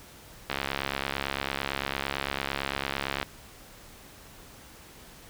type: click train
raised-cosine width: 0.3 ms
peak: -12 dBFS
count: 189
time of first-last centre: 0.5-3.229 s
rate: 68.9 Hz
effects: pink hiss -50 dBFS RMS until 5.29 s

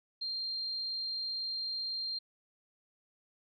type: tone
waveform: sine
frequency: 4186 Hz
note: C8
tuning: in tune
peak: -34 dBFS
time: 0.21-2.19 s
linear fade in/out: 10 ms
effects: none

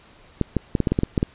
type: clicks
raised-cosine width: 3 ms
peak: -6 dBFS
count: 10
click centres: 0.413 / 0.567 / 0.752 / 0.803 / 0.872 / 0.92 / 0.989 / 1.034 / 1.178 / 1.229 s
effects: pink hiss -51 dBFS RMS until 1.34 s + resampled to 8000 Hz

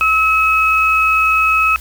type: tone pair together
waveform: sine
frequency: 1291.9 / 2563 Hz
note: E6 / E7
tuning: -35 / -49 cents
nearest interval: octave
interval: 1186 cents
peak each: -13 dBFS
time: 0.01-1.76 s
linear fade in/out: 0 ms
effects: added 60 Hz sine -32 dBFS peak until 1.8 s + white hiss -38 dBFS RMS until 1.8 s

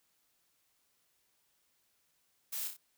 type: noise with echo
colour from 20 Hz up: blue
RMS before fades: -39 dBFS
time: 2.52-2.68 s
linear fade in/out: 10 ms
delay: 30 ms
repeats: 3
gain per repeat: -5 dB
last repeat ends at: 2.77 s
effects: white hiss -75 dBFS RMS until 2.97 s

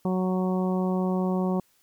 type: harmonic tone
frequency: 185 Hz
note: F#3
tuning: in tune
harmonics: 1 / 2 / 3 / 4 / 5 / 6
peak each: -24 / -30 / -34 / -36 / -38 / -40 dBFS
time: 0.05-1.6 s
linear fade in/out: 2 ms
effects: white hiss -65 dBFS RMS until 1.82 s

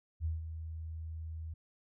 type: tone with ADSR envelope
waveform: sine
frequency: 80.4 Hz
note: E2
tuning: 43 cents flat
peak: -30 dBFS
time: 0.2-1.54 s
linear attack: 50 ms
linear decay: 160 ms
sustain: -9 dB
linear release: 8 ms
effects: none

